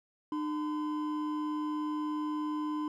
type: tone pair together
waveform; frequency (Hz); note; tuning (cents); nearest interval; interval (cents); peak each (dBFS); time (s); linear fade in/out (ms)
triangle; 302.8 / 1019.5; D#4 / C6; -47 / -45; octave + major sixth; 2102; -30 / -37; 0.32-2.88; 2
effects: none